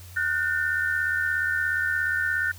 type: tone cluster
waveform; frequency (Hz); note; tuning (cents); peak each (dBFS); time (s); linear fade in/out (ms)
sine; 1452 / 1529 / 1800; F#6 / G6 / A6; -33 / -44 / +39; -27; 0.16-2.52; 10
effects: added 89 Hz sine -42 dBFS peak until 2.58 s + white hiss -49 dBFS RMS until 2.58 s